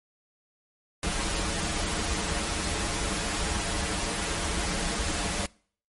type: noise with comb filter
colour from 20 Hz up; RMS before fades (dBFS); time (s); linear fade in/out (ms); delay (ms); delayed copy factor
pink; -29; 1.03-5.46; 2; 7.9; -0.95
effects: noise-tail reverb RT60 0.5 s tail -24 dB re dry + MP3 48 kbps

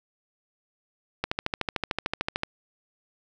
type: click train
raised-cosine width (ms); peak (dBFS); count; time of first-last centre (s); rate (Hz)
0.3; -10; 17; 1.24-2.434; 13.4
effects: none

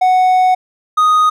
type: tone pair in turn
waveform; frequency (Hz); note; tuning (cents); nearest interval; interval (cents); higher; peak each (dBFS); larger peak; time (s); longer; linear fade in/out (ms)
triangle; 740 / 1244.5; F#5 / D#6; 0 / 0; major sixth; 900; second; -6; neither; 0.01-0.55 / 0.97-1.3; first; 10
effects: none

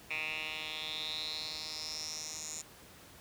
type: tone with band-pass filter sweep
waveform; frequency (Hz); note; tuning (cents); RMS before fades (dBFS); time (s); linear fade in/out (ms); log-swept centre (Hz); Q
10% pulse; 155.56; D#3; 0; -40; 0.1-2.62; 10; 2500 to 7000; 6.4
effects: pink hiss -55 dBFS RMS until 3.2 s + high-pass 60 Hz 12 dB/octave

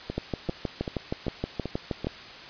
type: two click trains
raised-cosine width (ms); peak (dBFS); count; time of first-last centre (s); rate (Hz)
2; -14 / -17; 13 / 6; 0.18-2.07 / 0.1-2.046; 6.35 / 2.57
effects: white hiss -43 dBFS RMS until 2.49 s + resampled to 11025 Hz

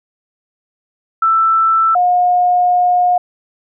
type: tone pair in turn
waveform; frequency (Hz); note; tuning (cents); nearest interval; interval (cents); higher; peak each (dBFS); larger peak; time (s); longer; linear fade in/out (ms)
sine; 1327 / 717.3; E6 / F5; +11 / +46; major seventh; 1065; first; -9; neither; 1.22-1.95 / 1.95-3.18; second; 5
effects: none

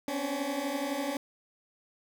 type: tone cluster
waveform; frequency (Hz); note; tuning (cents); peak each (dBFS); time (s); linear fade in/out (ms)
20% pulse; 255.5 / 273.2 / 285.1; C4 / C#4 / C#4; -41 / -25 / +49; -35 / -31 / -28; 0.08-1.17; 2
effects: none

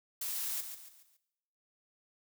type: noise with echo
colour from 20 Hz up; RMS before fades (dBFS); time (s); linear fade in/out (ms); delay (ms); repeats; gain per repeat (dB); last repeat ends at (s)
blue; -37; 0.21-0.61; 5; 140; 4; -8; 1.17
effects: noise-tail reverb RT60 0.9 s tail -17 dB re dry

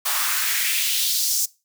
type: noise with high-pass filter sweep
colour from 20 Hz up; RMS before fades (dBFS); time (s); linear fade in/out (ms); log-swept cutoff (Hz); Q
white; -22; 0.05-1.46; 10; 890 to 6400; 2.1
effects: noise-tail reverb RT60 0.3 s tail -22 dB re dry

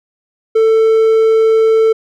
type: tone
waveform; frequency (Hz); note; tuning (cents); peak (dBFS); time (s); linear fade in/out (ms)
triangle; 444.5; A4; +18; -5; 0.55-1.93; 10
effects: none

